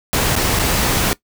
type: noise with dropouts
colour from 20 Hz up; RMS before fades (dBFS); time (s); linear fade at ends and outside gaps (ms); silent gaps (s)
pink; -17; 0.13-1.13; 0; 0.354-0.363 / 0.59-0.595
effects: noise-tail reverb RT60 0.1 s tail -19 dB re dry